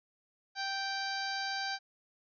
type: harmonic tone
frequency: 782 Hz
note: G5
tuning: 4 cents flat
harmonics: 1 / 2 / 3 / 4 / 5 / 6 / 7 / 8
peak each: -38 / -38 / -46 / -48 / -44 / -40 / -50 / -52 dBFS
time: 0.55-1.79 s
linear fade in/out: 50 ms
effects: none